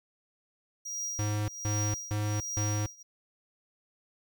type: tone with tremolo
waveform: square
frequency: 5730 Hz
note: F8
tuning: 44 cents sharp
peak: -32 dBFS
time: 0.85-3.03 s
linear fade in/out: 10 ms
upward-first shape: triangle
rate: 1.3 Hz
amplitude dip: 95%
type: tone bursts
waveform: square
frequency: 105.1 Hz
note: G#2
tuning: 21 cents sharp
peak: -29 dBFS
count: 4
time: 1.19-2.86 s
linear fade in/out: 0 ms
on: 290 ms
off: 170 ms
effects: none